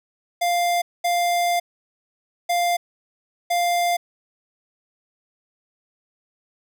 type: tone bursts at uneven times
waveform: square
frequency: 698.5 Hz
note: F5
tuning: in tune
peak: -19 dBFS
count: 4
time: 0.41-0.82 / 1.04-1.6 / 2.49-2.77 / 3.5-3.97 s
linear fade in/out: 10 ms
effects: none